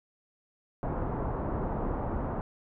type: low-pass noise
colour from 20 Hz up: pink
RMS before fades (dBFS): -32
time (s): 0.83-2.41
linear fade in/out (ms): 0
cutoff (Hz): 1100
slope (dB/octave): 24
effects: none